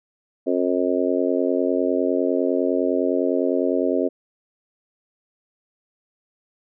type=harmonic tone; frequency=89.9 Hz; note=F#2; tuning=49 cents flat; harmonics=3 / 4 / 5 / 6 / 7; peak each=-23 / -24 / -25 / -26 / -26 dBFS; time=0.46-4.09 s; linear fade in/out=20 ms; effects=none